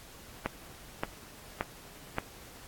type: click train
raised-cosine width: 0.5 ms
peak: -14 dBFS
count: 4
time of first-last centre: 0.46-2.184 s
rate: 1.74 Hz
effects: pink hiss -51 dBFS RMS until 2.67 s + AAC 64 kbps

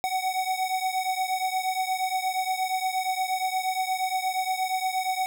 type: beating tone pair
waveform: square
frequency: 747 / 755.5 Hz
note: F#5 / F#5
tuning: +16 / +36 cents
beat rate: 8.5 Hz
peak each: -28 / -30 dBFS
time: 0.04-5.26 s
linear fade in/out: 0 ms
effects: none

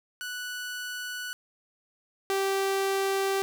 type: tone pair in turn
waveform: sawtooth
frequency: 1480 / 389.7 Hz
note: F#6 / G4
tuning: 0 / -10 cents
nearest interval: octave + major seventh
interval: 2310 cents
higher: first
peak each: -30 / -21 dBFS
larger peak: second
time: 0.21-1.33 / 2.3-3.42 s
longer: neither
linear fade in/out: 0 ms
effects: none

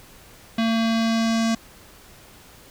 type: tone with low-pass filter sweep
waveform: square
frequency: 226.5 Hz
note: A#3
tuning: 50 cents flat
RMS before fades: -21 dBFS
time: 0.58-1.55 s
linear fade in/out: 5 ms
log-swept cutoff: 3700 to 6400 Hz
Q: 1.9
effects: pink hiss -48 dBFS RMS until 2.7 s

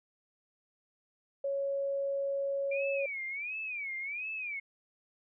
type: tone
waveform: sine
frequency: 554.4 Hz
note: C#5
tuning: in tune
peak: -30 dBFS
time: 1.44-3.06 s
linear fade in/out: 5 ms
type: tone with vibrato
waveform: sine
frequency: 2349 Hz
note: D7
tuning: in tune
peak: -35 dBFS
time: 2.71-4.6 s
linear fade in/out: 10 ms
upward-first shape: sine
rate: 1.4 Hz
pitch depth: 190 cents each way
effects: none

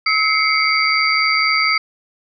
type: tone cluster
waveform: sine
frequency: 1290 / 2099 / 2243 / 4668 Hz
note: E6 / C7 / C#7 / D8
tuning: -38 / +5 / +20 / -11 cents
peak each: -19 dBFS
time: 0.06-1.78 s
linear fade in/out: 5 ms
effects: none

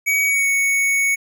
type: tone with pitch glide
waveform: square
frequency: 2261 to 2222 Hz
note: C#7 to C#7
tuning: +34 to +4 cents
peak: -16 dBFS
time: 0.06-1.16 s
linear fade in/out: 20 ms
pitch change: -30 cents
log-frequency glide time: 0.26-0.47 s
effects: none

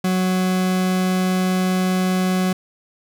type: tone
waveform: 40% pulse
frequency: 185 Hz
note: F#3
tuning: in tune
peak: -16 dBFS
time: 0.04-2.53 s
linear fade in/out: 5 ms
effects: none

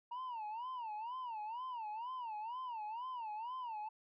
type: tone with vibrato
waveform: sine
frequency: 932.3 Hz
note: A#5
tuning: in tune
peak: -38 dBFS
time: 0.11-3.89 s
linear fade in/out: 10 ms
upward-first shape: sine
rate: 2.1 Hz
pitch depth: 180 cents each way
effects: tanh soft clip ceiling -40 dBFS

